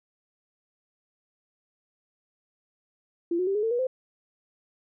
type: tone with pitch steps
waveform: sine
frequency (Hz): 340.9 / 365.4 / 391.6 / 419.7 / 449.8 / 482.1 / 516.7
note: F4 / F#4 / G4 / G#4 / A4 / B4 / C5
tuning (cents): -42 / -22 / -2 / +18 / +38 / -42 / -22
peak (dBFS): -23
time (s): 3.31-3.87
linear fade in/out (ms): 5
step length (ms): 80
effects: none